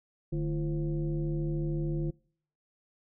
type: tone with frequency modulation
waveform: sine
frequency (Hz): 151.3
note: D#3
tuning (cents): -48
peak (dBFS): -28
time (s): 0.32-2.11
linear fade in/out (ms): 10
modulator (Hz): 188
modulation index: 1
effects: noise-tail reverb RT60 0.6 s tail -26 dB re dry